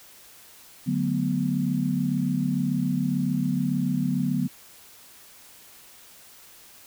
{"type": "chord", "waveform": "sine", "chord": "B minor seventh", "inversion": "first", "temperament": "equal", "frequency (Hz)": [146.83, 185, 220, 246.9], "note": ["D3", "F#3", "A3", "B3"], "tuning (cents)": [0, 0, 0, 0], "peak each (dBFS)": [-28, -27, -32, -26], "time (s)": [0.86, 4.48], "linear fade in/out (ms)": 20, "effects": ["white hiss -50 dBFS RMS until 6.86 s"]}